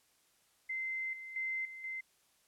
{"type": "tone with level steps", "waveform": "sine", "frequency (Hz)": 2073, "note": "C7", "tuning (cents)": -17, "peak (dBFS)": [-35, -44, -34, -45, -38], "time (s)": [0.69, 2.01], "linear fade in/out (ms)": 10, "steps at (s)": [1.13, 1.36, 1.65, 1.84], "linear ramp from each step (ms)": 2, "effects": ["white hiss -71 dBFS RMS until 2.47 s", "low-pass 12000 Hz 12 dB/octave"]}